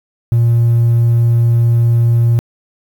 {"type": "tone", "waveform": "triangle", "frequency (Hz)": 117.3, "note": "A#2", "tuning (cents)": 11, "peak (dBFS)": -5, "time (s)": [0.32, 2.39], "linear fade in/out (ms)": 0, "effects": ["tanh soft clip ceiling -3 dBFS", "7-bit"]}